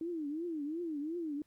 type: tone with vibrato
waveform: sine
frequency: 316 Hz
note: D#4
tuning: 27 cents sharp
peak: -35 dBFS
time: 0.01-1.42 s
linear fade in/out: 2 ms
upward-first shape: triangle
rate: 2.8 Hz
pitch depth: 210 cents each way
effects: pink hiss -75 dBFS RMS until 1.46 s